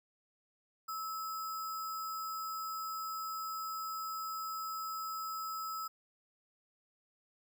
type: tone with sample-and-hold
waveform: sine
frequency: 1300 Hz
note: E6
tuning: 24 cents flat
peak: -37 dBFS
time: 0.88-5.88 s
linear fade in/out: 10 ms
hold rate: 6300 Hz
effects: none